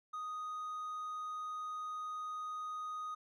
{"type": "tone with hard clipping", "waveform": "triangle", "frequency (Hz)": 1244.5, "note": "D#6", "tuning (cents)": 0, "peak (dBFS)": -40, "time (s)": [0.13, 3.15], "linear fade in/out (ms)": 10, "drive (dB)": 5, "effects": []}